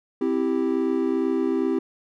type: chord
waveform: triangle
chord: C major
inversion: none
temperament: equal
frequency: 261.6 / 329.6 / 392 Hz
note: C4 / E4 / G4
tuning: 0 / 0 / 0 cents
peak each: -23 dBFS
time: 0.21-1.79 s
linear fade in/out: 5 ms
effects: none